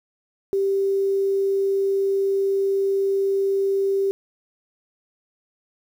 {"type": "tone with quantisation", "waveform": "sine", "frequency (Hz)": 392, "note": "G4", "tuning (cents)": 0, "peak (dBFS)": -18, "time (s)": [0.53, 4.11], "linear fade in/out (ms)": 0, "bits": 8, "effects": []}